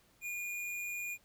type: tone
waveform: square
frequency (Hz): 2431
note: D#7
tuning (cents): -41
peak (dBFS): -38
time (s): 0.21-1.18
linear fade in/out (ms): 50
effects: pink hiss -68 dBFS RMS until 1.24 s